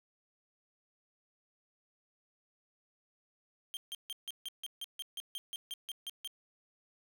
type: tone bursts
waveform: 45% pulse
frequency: 3176 Hz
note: G7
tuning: 22 cents sharp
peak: -38 dBFS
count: 15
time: 3.74-6.275 s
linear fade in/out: 0 ms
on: 29 ms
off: 150 ms
effects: none